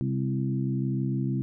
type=harmonic tone with a mistuned harmonic; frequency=66.5 Hz; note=C2; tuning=29 cents sharp; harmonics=2 / 3 / 4 / 5; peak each=-27 / -31 / -33 / -35 dBFS; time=0.01-1.42 s; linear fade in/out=0 ms; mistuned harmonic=4; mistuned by=-32 cents; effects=none